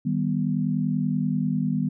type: chord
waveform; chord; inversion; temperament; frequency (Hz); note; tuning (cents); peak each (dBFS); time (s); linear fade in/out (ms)
sine; Eb augmented; none; equal with one note detuned; 155.56 / 196 / 246.1; Eb3 / G3 / B3; 0 / 0 / -6; -26; 0.05-1.89; 10
effects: none